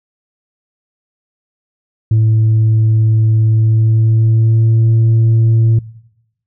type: tone with pitch glide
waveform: sine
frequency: 110.3 to 113.14 Hz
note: A2 to A2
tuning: +5 to +49 cents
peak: -5 dBFS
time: 2.11-5.79 s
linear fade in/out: 5 ms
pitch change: +44 cents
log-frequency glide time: 3.5-4.89 s
effects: noise-tail reverb RT60 0.9 s tail -22 dB re dry + tanh soft clip ceiling -6 dBFS